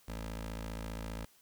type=tone with notch filter; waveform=15% pulse; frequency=55 Hz; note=A1; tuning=in tune; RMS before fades=-41 dBFS; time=0.08-1.25 s; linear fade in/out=5 ms; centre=130 Hz; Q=1.3; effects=white hiss -65 dBFS RMS until 1.41 s